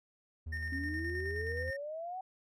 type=tone with pitch glide; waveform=triangle; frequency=79.7 to 82.18 Hz; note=D#2 to E2; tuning=+42 to -5 cents; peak=-36 dBFS; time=0.46-1.71 s; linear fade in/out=10 ms; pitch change=+53 cents; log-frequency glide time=0.58-0.9 s
type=tone with tremolo; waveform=triangle; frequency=1828 Hz; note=A#6; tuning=34 cents flat; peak=-35 dBFS; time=0.52-1.77 s; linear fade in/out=10 ms; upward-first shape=square; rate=9.5 Hz; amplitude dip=35%
type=exponential sweep; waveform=sine; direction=up; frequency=264.9 to 765 Hz; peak=-38 dBFS; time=0.72-2.21 s; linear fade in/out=5 ms
effects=none